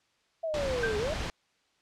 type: exponential two-way sweep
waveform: sine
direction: down then up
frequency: 668 to 409.5 to 668 Hz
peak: -29 dBFS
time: 0.43-1.14 s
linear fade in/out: 10 ms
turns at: 0.98 s
type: noise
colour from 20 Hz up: pink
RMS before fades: -34 dBFS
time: 0.54-1.3 s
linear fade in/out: 0 ms
type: tone with exponential decay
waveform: sine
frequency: 1568 Hz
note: G6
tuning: in tune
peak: -25 dBFS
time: 0.83-1.06 s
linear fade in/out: 5 ms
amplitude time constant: 49 ms
effects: white hiss -70 dBFS RMS until 1.81 s + low-pass 5000 Hz 12 dB/octave